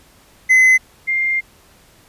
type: tone pair in turn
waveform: triangle / sine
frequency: 2039 / 2108 Hz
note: C7 / C7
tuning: -45 / +12 cents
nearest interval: minor second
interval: 57 cents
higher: second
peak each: -6 / -15 dBFS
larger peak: first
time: 0.49-0.78 / 1.07-1.41 s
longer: second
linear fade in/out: 20 ms
effects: pink hiss -50 dBFS RMS until 2.08 s + resampled to 32000 Hz